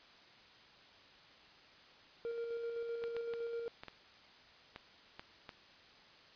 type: tone with tremolo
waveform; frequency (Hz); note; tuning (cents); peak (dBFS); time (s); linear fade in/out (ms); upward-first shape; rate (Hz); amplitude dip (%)
triangle; 466.2; A#4; 0; -35; 2.25-3.68; 0; square; 7.8; 30
type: clicks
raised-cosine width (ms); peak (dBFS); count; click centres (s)
0.3; -30; 8; 3.039 / 3.166 / 3.337 / 3.835 / 3.883 / 4.761 / 5.195 / 5.492
effects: white hiss -60 dBFS RMS until 6.35 s + resampled to 11025 Hz